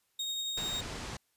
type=tone with tremolo; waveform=35% pulse; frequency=3729 Hz; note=A#7; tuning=in tune; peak=-30 dBFS; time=0.19-0.81 s; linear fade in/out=5 ms; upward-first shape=triangle; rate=11 Hz; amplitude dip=25%
type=low-pass noise; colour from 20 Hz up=pink; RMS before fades=-41 dBFS; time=0.57-1.17 s; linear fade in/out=5 ms; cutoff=7900 Hz; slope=24 dB/octave
effects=white hiss -75 dBFS RMS until 1.36 s + resampled to 32000 Hz